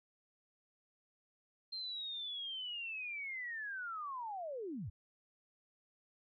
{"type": "linear sweep", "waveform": "sine", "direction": "down", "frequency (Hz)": [4186, 72.6], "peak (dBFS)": -40, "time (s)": [1.72, 4.9], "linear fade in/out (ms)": 10, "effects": []}